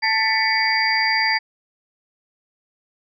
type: tone cluster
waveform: sine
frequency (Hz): 879 / 1776 / 1991 / 2233 / 4740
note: A5 / A6 / B6 / C#7 / D8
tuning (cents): -2 / +16 / +14 / +12 / +15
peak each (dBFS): -23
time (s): 0.02-1.39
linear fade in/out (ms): 20
effects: none